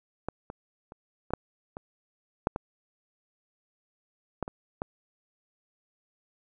clicks, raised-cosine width 1 ms, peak -17 / -24 / -30 / -26 / -10 / -24 / -9 / -17 / -15 / -23 / -17 dBFS, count 11, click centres 0.286 / 0.501 / 0.921 / 1.306 / 1.336 / 1.769 / 2.471 / 2.561 / 4.427 / 4.479 / 4.819 s, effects none

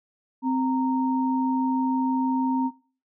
sine tone pair together, 260 / 926.5 Hz, C4 / A#5, -11 / -11 cents, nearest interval octave + minor seventh, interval 2200 cents, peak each -22 / -28 dBFS, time 0.42-2.71 s, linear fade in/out 50 ms, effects noise-tail reverb RT60 0.4 s tail -19 dB re dry

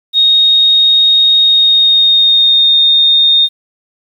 sine tone with pitch glide, 3729 to 3676 Hz, A#7 to A#7, 0 to -25 cents, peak -5 dBFS, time 0.13-3.49 s, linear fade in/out 50 ms, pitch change -25 cents, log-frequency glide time 1.39-2.74 s, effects 7-bit

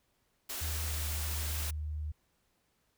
white band-stop noise, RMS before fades -39 dBFS, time 0.49-1.71 s, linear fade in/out 10 ms, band 120 to 200 Hz, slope 96 dB/octave
sine tone with pitch glide, 77.1 to 76.04 Hz, D#2 to D#2, -15 to -39 cents, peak -34 dBFS, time 0.61-2.12 s, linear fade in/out 10 ms, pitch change -24 cents, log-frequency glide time 0.9-0.99 s
effects pink hiss -75 dBFS RMS until 2.97 s

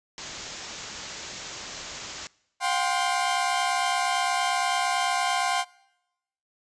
white low-pass noise, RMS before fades -39 dBFS, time 0.18-2.27 s, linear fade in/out 0 ms, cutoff 7400 Hz, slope 96 dB/octave
sawtooth chord, F suspended second, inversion none, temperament equal with one note detuned, 715.2 / 784 / 1046.5 Hz, F5 / G5 / C6, +41 / 0 / 0 cents, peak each -24 dBFS, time 2.6-5.65 s, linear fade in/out 50 ms
effects noise-tail reverb RT60 0.9 s tail -24 dB re dry + resampled to 22050 Hz

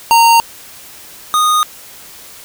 square tone pair in turn, 924 / 1235.3 Hz, A#5 / D#6, -16 / -13 cents, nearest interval perfect fourth, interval 503 cents, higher second, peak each -6 / -10 dBFS, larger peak first, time 0.11-0.4 / 1.34-1.63 s, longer neither, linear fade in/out 0 ms, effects white hiss -36 dBFS RMS until 2.44 s

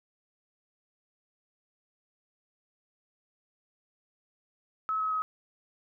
sine tone with pitch steps, 1291 / 1280.6 / 1270.3 Hz, E6 / D#6 / D#6, -37 / +49 / +36 cents, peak -27 dBFS, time 4.89-5.22 s, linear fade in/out 0 ms, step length 110 ms, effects none

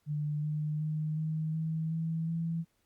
sine tone with pitch steps, 149.1 / 151.71 / 154.36 / 157.06 / 159.8 / 162.59 / 165.44 Hz, D3 / D#3 / D#3 / D#3 / D#3 / E3 / E3, +27 / -43 / -13 / +17 / +47 / -24 / +7 cents, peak -30 dBFS, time 0.06-2.65 s, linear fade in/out 50 ms, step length 370 ms, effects pink hiss -75 dBFS RMS until 2.85 s + Opus 48 kbps

